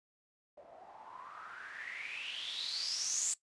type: noise with low-pass filter sweep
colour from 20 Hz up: blue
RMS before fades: -41 dBFS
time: 0.57-3.34 s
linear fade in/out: 5 ms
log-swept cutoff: 580 to 7600 Hz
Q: 8.7
effects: noise-tail reverb RT60 0.1 s tail -17 dB re dry + resampled to 24000 Hz